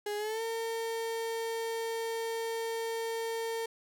35% pulse tone with pitch glide, 414.9 to 455.1 Hz, G#4 to A#4, -2 to -42 cents, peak -31 dBFS, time 0.06-3.66 s, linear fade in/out 5 ms, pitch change +160 cents, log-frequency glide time 0.17-0.42 s, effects none

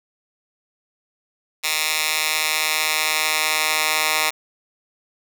10% pulse tone with high-pass filter sweep, 155.56 Hz, D#3, in tune, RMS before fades -21 dBFS, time 1.63-4.31 s, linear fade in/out 20 ms, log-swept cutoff 2400 to 1500 Hz, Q 0.85, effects none

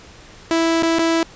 sawtooth tone with dropouts, 329.6 Hz, E4, in tune, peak -11 dBFS, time 0.51-1.23 s, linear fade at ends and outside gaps 0 ms, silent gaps 0.824-0.831 / 0.985-0.992 s, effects pink hiss -43 dBFS RMS until 1.35 s + resampled to 16000 Hz

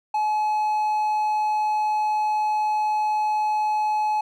triangle tone, 852 Hz, G#5, 44 cents sharp, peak -18 dBFS, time 0.14-4.21 s, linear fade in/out 5 ms, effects none

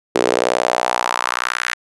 sawtooth tone with high-pass filter sweep, 61 Hz, B1, 21 cents flat, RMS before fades -19 dBFS, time 0.15-1.74 s, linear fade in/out 5 ms, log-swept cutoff 390 to 1700 Hz, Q 2.6, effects resampled to 22050 Hz

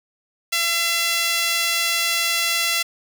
sawtooth tone with high-pass filter, 677 Hz, E5, 46 cents sharp, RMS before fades -21 dBFS, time 0.52-2.83 s, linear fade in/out 10 ms, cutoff 2500 Hz, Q 1.1, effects none

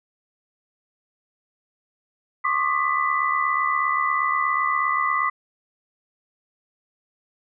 sine tone cluster, 1075 / 1152 / 1220 / 1991 Hz, C6 / D6 / D#6 / B6, +47 / -34 / -34 / +14 cents, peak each -25 dBFS, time 2.44-5.3 s, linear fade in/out 10 ms, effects none

